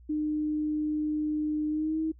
sine tone with pitch glide, 303.7 to 317.7 Hz, D#4 to D#4, -42 to +36 cents, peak -26 dBFS, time 0.09-2.12 s, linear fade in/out 10 ms, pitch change +78 cents, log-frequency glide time 1.69-2 s, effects noise-tail reverb RT60 0.1 s tail -25 dB re dry + added 60 Hz sine -50 dBFS peak until 2.19 s

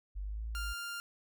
sine exponential two-way sweep, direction up then down, 47.38 to 56.1 to 52.3 Hz, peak -36 dBFS, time 0.15-0.74 s, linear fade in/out 20 ms, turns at 0.46 s
sawtooth tone, 1398 Hz, F6, 1 cent sharp, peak -35 dBFS, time 0.55-1 s, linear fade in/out 0 ms
effects none

